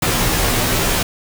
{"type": "noise with comb filter", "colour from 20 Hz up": "pink", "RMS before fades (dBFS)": -17, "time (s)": [0.02, 1.03], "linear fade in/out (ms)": 5, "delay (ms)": 14, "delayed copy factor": -0.95, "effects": []}